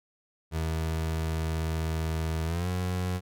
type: tone with pitch glide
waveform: 30% pulse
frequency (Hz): 80.4 to 90.77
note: E2 to F#2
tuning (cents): -43 to -33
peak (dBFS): -25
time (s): 0.51-3.21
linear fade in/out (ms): 50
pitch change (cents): +210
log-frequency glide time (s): 2.45-2.68
effects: none

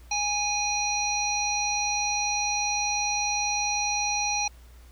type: harmonic tone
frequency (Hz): 825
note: G#5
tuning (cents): -12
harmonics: 1 / 3 / 5 / 7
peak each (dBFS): -29 / -30 / -32 / -29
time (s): 0.11-4.48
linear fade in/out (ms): 5
effects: added 60 Hz sine -47 dBFS peak until 4.91 s + pink hiss -58 dBFS RMS until 4.91 s

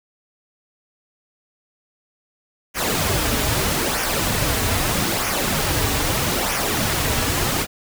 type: noise with flanger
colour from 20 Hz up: pink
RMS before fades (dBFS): -21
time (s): 2.74-7.67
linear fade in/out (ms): 50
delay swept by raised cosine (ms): 0.24 to 5.74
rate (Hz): 0.79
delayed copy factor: -0.55
effects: none

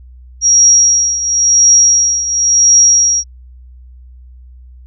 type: tone with tremolo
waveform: sine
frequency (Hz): 5660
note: F8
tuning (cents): +22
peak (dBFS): -3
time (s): 0.41-3.24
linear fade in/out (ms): 50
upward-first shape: triangle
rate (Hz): 0.95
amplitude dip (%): 75
effects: added 62 Hz sine -34 dBFS peak until 4.86 s

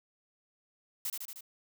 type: noise with echo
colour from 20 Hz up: blue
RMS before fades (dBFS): -35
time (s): 1.05-1.1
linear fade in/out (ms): 2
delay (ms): 77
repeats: 4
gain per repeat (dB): -3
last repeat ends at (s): 1.408
effects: none

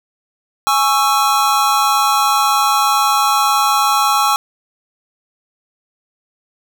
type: chord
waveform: square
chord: C# minor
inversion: second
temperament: just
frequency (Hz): 831.5 / 1108.7 / 1330.5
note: G#5 / C#6 / E6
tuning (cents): +2 / 0 / +16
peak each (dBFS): -17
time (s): 0.67-4.36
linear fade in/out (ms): 0
effects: none

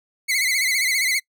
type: tone with vibrato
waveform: sawtooth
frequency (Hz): 2119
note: C7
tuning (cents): +21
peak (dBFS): -15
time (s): 0.28-1.2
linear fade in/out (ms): 20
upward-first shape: sine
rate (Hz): 15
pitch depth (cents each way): 100
effects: noise-tail reverb RT60 0.1 s tail -26 dB re dry

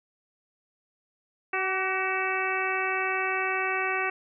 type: harmonic tone with a mistuned harmonic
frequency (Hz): 377.5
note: F#4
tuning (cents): +35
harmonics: 1 / 2 / 3 / 4 / 5 / 6 / 7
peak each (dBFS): -33 / -33 / -33 / -33 / -33 / -33 / -33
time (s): 1.53-4.1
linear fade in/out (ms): 5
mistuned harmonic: 3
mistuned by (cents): +33
effects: none

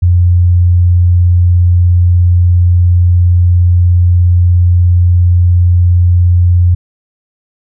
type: tone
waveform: sine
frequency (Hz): 88.3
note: F2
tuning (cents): +20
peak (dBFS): -4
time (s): 0.02-6.75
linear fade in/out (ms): 10
effects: none

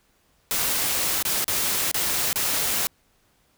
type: noise with dropouts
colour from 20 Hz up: white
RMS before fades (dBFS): -24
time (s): 0.51-2.87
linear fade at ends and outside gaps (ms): 0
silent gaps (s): 1.226-1.252 / 1.443-1.48 / 1.914-1.944 / 2.33-2.358
effects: pink hiss -64 dBFS RMS until 3.57 s

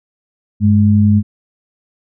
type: tone pair together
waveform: sine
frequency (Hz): 99 / 209.8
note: G2 / G#3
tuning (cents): +18 / +18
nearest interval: octave + minor second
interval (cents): 1300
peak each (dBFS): -10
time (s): 0.6-1.23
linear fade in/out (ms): 50
effects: none

